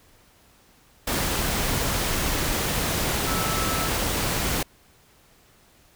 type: tone in noise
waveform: sine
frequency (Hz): 1312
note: E6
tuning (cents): -9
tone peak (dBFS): -30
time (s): 3.27-3.88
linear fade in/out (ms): 5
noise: pink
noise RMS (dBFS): -25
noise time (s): 1.07-4.63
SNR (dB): -8
effects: pink hiss -57 dBFS RMS until 5.95 s